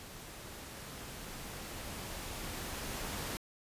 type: noise with level ramp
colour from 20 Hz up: pink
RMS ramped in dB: -49 to -39 dBFS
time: 0-3.37 s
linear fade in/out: 0 ms
effects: resampled to 32000 Hz